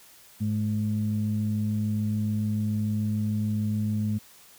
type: tone pair together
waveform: sine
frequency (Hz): 105.64 / 212.5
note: G#2 / G#3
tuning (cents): +30 / +40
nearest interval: octave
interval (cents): 1210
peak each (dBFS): -26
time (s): 0.4-4.19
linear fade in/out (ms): 20
effects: tanh soft clip ceiling -17 dBFS + white hiss -53 dBFS RMS until 4.58 s